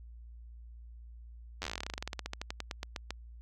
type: slowing click train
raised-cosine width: 0.2 ms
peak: -19 dBFS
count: 30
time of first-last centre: 1.62-3.106 s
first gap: 10 ms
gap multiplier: 1.1
effects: added 58 Hz sine -47 dBFS peak until 3.41 s